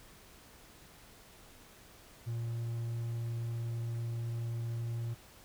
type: tone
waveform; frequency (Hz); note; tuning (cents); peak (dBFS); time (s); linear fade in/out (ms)
triangle; 116.54; A#2; 0; -32; 2.26-5.15; 20
effects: pink hiss -57 dBFS RMS until 5.44 s